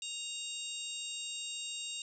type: harmonic tone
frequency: 933 Hz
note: A#5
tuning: 1 cent sharp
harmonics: 3 / 4 / 5 / 6 / 7 / 8 / 9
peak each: -43 / -43 / -53 / -53 / -54 / -44 / -50 dBFS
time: 0.02-2.02 s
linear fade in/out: 2 ms
effects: none